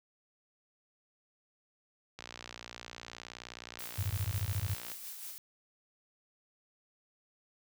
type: click train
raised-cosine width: 0.2 ms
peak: -26 dBFS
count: 163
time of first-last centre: 2.19-4.917 s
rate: 59.4 Hz
type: noise with tremolo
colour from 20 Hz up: blue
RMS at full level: -43 dBFS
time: 3.79-5.38 s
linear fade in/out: 0 ms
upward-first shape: sine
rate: 5.6 Hz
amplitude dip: 40%
type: tone bursts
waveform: sine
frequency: 98 Hz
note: G2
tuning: in tune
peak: -29 dBFS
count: 11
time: 3.98-4.739 s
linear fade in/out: 5 ms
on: 49 ms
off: 22 ms
effects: high-pass 60 Hz 12 dB/octave